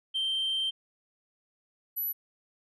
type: tone pair in turn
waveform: sine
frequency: 3136 / 11861 Hz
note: G7 / F#9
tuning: 0 / +3 cents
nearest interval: octave + major seventh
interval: 2303 cents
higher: second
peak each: -25 / -28 dBFS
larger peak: first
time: 0.14-0.71 / 1.96-2.13 s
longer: first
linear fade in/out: 20 ms
effects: tanh soft clip ceiling -25 dBFS